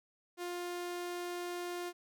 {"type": "tone", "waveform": "sawtooth", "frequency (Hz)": 352.4, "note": "F4", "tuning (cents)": 16, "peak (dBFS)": -34, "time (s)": [0.37, 1.93], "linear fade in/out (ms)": 50, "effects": []}